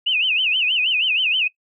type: tone with vibrato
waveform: sine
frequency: 2761 Hz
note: F7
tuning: 20 cents flat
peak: -16 dBFS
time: 0.06-1.48 s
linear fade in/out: 10 ms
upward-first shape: sine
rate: 6.3 Hz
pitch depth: 200 cents each way
effects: noise-tail reverb RT60 0.1 s tail -21 dB re dry